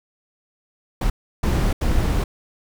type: noise bursts at uneven times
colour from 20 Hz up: brown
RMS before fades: -19 dBFS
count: 3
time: 1.01-1.1 / 1.43-1.73 / 1.81-2.24 s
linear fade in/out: 5 ms
effects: none